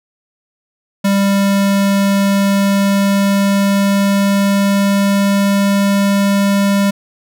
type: tone with pitch glide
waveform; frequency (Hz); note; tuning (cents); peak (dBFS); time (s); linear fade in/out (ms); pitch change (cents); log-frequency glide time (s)
square; 198.1 to 199.25; G3 to G3; +18 to +28; -11; 1.04-6.91; 10; +10; 2.2-5.7
effects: none